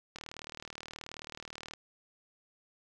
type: click train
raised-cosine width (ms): 0.2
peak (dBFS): -25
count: 62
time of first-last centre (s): 0.16-1.736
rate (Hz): 38.7
effects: none